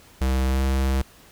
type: tone with pitch glide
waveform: square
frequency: 65.41 to 66.51 Hz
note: C2 to C2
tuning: 0 to +29 cents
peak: -20 dBFS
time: 0.21-1.02 s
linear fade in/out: 5 ms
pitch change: +29 cents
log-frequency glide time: 0.47-0.61 s
effects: pink hiss -51 dBFS RMS until 1.31 s